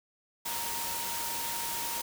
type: tone in noise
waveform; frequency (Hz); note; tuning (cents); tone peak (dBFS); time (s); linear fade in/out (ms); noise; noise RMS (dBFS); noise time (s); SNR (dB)
sine; 932.3; A#5; 0; -39; 0.45-2.02; 10; white; -35; 0.45-2.02; -7
effects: none